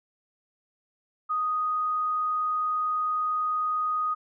sine tone, 1244.5 Hz, D#6, in tune, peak -24 dBFS, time 1.29-4.15 s, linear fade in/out 20 ms, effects none

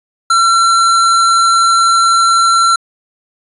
square tone, 1356 Hz, E6, 49 cents sharp, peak -8 dBFS, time 0.3-2.76 s, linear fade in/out 5 ms, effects resampled to 24000 Hz

